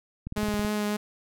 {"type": "click train", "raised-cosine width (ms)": 5, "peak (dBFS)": -22, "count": 8, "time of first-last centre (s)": [0.27, 0.648], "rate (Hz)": 18.5}
{"type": "tone with vibrato", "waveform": "sawtooth", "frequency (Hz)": 209.3, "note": "G#3", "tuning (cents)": 14, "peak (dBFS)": -22, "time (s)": [0.36, 0.97], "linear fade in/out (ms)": 10, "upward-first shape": "triangle", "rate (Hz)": 3.5, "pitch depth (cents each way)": 17}
{"effects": []}